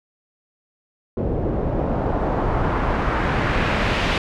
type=noise with low-pass filter sweep; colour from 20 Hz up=pink; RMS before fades=-21 dBFS; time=1.17-4.18 s; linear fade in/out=2 ms; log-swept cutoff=420 to 3100 Hz; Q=1.2; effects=none

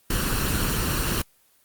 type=noise with comb filter; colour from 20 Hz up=pink; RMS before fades=-24 dBFS; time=0.1-1.22 s; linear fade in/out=5 ms; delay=0.7 ms; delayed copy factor=+0.6; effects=white hiss -61 dBFS RMS until 1.64 s + Opus 24 kbps

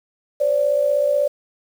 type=tone pair together; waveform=sine; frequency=524 / 580.2 Hz; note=C5 / D5; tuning=+2 / -21 cents; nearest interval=major second; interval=177 cents; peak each=-22 / -16 dBFS; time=0.4-1.28 s; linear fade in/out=10 ms; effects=7-bit

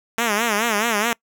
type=tone with vibrato; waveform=5% pulse; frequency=220 Hz; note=A3; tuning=in tune; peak=-7 dBFS; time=0.18-1.13 s; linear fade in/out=2 ms; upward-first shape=sine; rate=4.7 Hz; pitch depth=140 cents each way; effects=noise-tail reverb RT60 0.1 s tail -25 dB re dry

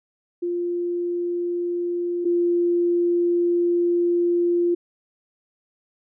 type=tone pair in turn; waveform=sine; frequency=349.2 / 347.4 Hz; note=F4 / F4; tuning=0 / -9 cents; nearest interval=unison; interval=9 cents; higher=first; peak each=-22 / -17 dBFS; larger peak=second; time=0.42-2.25 / 2.25-4.75 s; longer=second; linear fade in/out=10 ms; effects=none

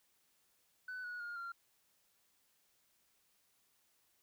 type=tone with pitch steps; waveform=sine; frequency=1500 / 1459.8 / 1420.7 / 1382.7 Hz; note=F#6 / F#6 / F6 / F6; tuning=+23 / -24 / +29 / -18 cents; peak=-40 dBFS; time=0.88-1.52 s; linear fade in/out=5 ms; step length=160 ms; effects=tanh soft clip ceiling -40 dBFS + white hiss -75 dBFS RMS until 4.22 s

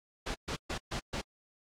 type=noise bursts; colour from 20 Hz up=pink; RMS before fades=-35 dBFS; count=5; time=0.26-1.215 s; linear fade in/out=10 ms; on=87 ms; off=130 ms; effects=low-pass 6000 Hz 12 dB/octave + AAC 64 kbps

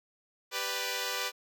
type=chord; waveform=5% pulse; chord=G major; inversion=none; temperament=equal; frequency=392 / 493.9 / 587.3 Hz; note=G4 / B4 / D5; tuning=0 / 0 / 0 cents; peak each=-27 / -22 / -27 dBFS; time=0.51-1.32 s; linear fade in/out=50 ms; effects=none

